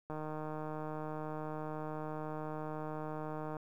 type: click train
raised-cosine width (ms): 1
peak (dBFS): -28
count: 535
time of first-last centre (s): 0.1-3.568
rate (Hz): 154
effects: 11-bit